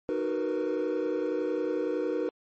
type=chord; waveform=triangle; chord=B major seventh; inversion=first; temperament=just; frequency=308.7 / 370.4 / 463 / 493.9 Hz; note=D#4 / F#4 / A#4 / B4; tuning=-14 / +2 / -12 / 0 cents; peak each=-30 dBFS; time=0.09-2.29 s; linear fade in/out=0 ms; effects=tanh soft clip ceiling -18 dBFS + MP3 32 kbps